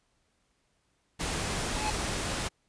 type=noise; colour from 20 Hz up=pink; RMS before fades=-32 dBFS; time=1.19-2.49 s; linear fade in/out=20 ms
type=tone with exponential growth; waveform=square; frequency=853 Hz; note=G#5; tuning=46 cents sharp; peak=-28 dBFS; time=1.6-1.9 s; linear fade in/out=5 ms; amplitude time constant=64 ms
effects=pink hiss -73 dBFS RMS until 2.68 s + resampled to 22050 Hz